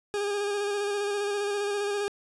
40% pulse tone with vibrato, 407.4 Hz, G#4, 33 cents flat, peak -26 dBFS, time 0.14-2.08 s, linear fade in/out 0 ms, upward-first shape square, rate 15 Hz, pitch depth 22 cents each way, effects resampled to 24000 Hz + 11-bit

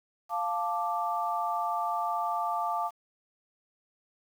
sine chord, D minor, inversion first, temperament equal, 698.5 / 880 / 1174.7 Hz, F5 / A5 / D6, 0 / 0 / 0 cents, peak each -32 dBFS, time 0.29-2.91 s, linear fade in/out 50 ms, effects 9-bit

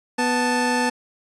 25% pulse tone pair together, 246.9 / 879.9 Hz, B3 / A5, 0 / 0 cents, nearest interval octave + minor seventh, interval 2200 cents, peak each -18 dBFS, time 0.18-0.9 s, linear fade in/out 10 ms, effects resampled to 24000 Hz

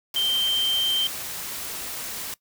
sine tone in noise, 3136 Hz, G7, in tune, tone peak -20 dBFS, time 0.16-1.07 s, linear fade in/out 2 ms, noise white, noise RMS -33 dBFS, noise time 0.14-2.34 s, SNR +10 dB, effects noise-tail reverb RT60 0.1 s tail -20 dB re dry

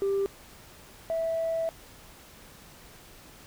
sine tone pair in turn, 394.3 / 655.7 Hz, G4 / E5, +10 / -9 cents, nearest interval major sixth, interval 881 cents, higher second, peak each -22 / -25 dBFS, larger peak first, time 0.02-0.26 / 1.1-1.69 s, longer second, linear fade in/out 0 ms, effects tanh soft clip ceiling -22 dBFS + pink hiss -51 dBFS RMS until 3.46 s

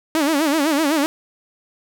sawtooth tone with vibrato, 300.9 Hz, D4, 42 cents sharp, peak -12 dBFS, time 0.15-1.06 s, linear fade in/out 0 ms, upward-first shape sine, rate 7.9 Hz, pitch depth 150 cents each way, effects none

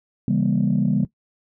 sine chord, C# diminished seventh, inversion none, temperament just, 138.59 / 166.31 / 199.57 / 239.5 Hz, C#3 / E3 / G3 / Bb3, 0 / +16 / +31 / +47 cents, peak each -22 / -24 / -20 / -22 dBFS, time 0.28-1.05 s, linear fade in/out 2 ms, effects noise-tail reverb RT60 0.1 s tail -18 dB re dry + tanh soft clip ceiling -10 dBFS

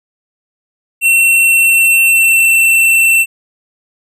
square tone with pitch glide, 2713 to 2690 Hz, E7 to E7, +49 to +34 cents, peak -7 dBFS, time 1.01-3.26 s, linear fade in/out 50 ms, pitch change -15 cents, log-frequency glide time 1.39-2.5 s, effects none

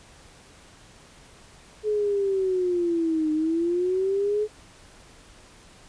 sine linear two-way sweep, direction down then up, 429.1 to 305.9 to 429.1 Hz, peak -21 dBFS, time 1.83-4.48 s, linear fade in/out 50 ms, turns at 3.32 s, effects pink hiss -51 dBFS RMS until 5.88 s + resampled to 22050 Hz

